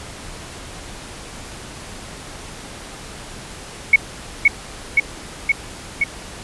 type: tone with echo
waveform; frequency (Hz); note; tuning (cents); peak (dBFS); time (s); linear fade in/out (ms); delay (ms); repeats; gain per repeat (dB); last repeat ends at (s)
sine; 2217; C#7; 0; -5; 3.93-3.96; 5; 520; 4; -2; 6.04
effects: pink hiss -35 dBFS RMS until 6.43 s + resampled to 24000 Hz